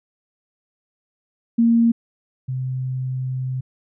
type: tone pair in turn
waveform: sine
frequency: 231.7 / 129.36 Hz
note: A#3 / C3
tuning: -10 / -19 cents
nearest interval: minor seventh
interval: 1009 cents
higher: first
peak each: -12 / -22 dBFS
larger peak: first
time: 1.58-1.92 / 2.48-3.61 s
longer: second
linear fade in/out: 10 ms
effects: none